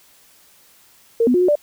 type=tone with pitch steps; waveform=sine; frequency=460.5 / 248.6 / 358.6 / 363.7 / 589 Hz; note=A#4 / B3 / F4 / F#4 / D5; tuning=-21 / +12 / +46 / -30 / +5 cents; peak=-12 dBFS; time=1.2-1.555 s; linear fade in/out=5 ms; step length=71 ms; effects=white hiss -52 dBFS RMS until 1.62 s